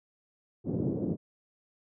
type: band-pass noise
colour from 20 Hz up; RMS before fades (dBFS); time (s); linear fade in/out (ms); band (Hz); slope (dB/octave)
pink; -31; 0.64-1.17; 50; 120 to 420; 24
effects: none